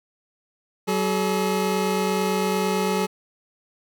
25% pulse tone pair together, 189.1 / 427.1 Hz, F#3 / G#4, +38 / +48 cents, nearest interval octave + major second, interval 1410 cents, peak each -20 dBFS, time 0.87-3.07 s, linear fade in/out 20 ms, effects none

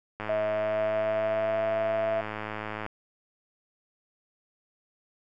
click train, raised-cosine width 0.5 ms, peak -19 dBFS, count 286, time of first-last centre 0.2-2.864 s, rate 107 Hz
sine tone with pitch glide, 640 to 664.5 Hz, D#5 to E5, +49 to +14 cents, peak -25 dBFS, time 0.29-2.21 s, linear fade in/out 5 ms, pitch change +65 cents, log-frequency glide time 0.51-1.64 s
effects none

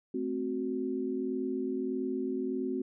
sine chord, F# diminished, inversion first, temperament equal, 220 / 261.6 / 370 Hz, A3 / C4 / F#4, 0 / 0 / 0 cents, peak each -39 / -33 / -34 dBFS, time 0.14-2.82 s, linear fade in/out 5 ms, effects none

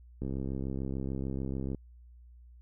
click train, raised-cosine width 3 ms, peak -23 dBFS, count 103, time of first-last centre 0.22-1.747 s, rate 66.8 Hz, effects added 60 Hz sine -51 dBFS peak until 2.61 s

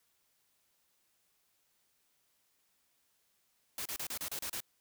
white noise bursts, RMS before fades -39 dBFS, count 8, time 3.78-4.604 s, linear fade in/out 2 ms, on 75 ms, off 32 ms, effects white hiss -75 dBFS RMS until 4.8 s

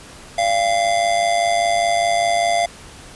square tone with amplitude modulation, 689 Hz, F5, 24 cents flat, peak -13 dBFS, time 0.38-2.66 s, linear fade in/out 5 ms, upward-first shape sine, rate 105 Hz, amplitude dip 65%, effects pink hiss -40 dBFS RMS until 3.15 s + resampled to 24000 Hz

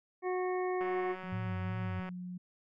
harmonic tone, 366.3 Hz, F#4, 17 cents flat, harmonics 1 / 2 / 3 / 5 / 6, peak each -32 / -38 / -42 / -46 / -48 dBFS, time 0.22-1.16 s, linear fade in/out 50 ms
click train, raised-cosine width 0.5 ms, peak -30 dBFS, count 239, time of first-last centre 0.81-2.09 s, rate 186 Hz
sine tone, 180.1 Hz, F#3, 46 cents flat, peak -39 dBFS, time 1.23-2.38 s, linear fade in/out 10 ms
sine tone with vibrato, 102.9 Hz, G#2, 16 cents flat, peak -35 dBFS, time 1.32-2 s, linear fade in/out 5 ms, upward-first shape sine, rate 2.7 Hz, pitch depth 130 cents each way
effects none

